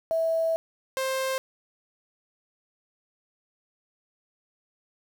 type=tone pair in turn; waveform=sine / sawtooth; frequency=653 / 527.6 Hz; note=E5 / C5; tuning=-17 / +14 cents; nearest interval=major third; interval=369 cents; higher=first; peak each=-22 dBFS; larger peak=neither; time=0.11-0.56 / 0.97-1.38 s; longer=first; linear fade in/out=0 ms; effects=8-bit